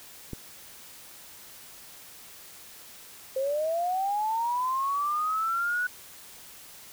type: click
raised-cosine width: 3 ms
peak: -22 dBFS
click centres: 0.333 s
type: linear sweep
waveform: sine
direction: up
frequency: 519 to 1486 Hz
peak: -25 dBFS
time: 3.36-5.87 s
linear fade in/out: 5 ms
effects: white hiss -48 dBFS RMS until 6.92 s